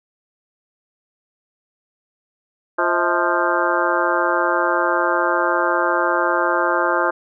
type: harmonic tone with a mistuned harmonic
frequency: 174.61 Hz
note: F3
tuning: in tune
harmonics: 2 / 3 / 4 / 5 / 6 / 7 / 8 / 9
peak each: -24 / -24 / -24 / -24 / -24 / -24 / -24 / -24 dBFS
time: 2.78-7.11 s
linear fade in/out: 10 ms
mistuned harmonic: 4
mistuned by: -130 cents
effects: none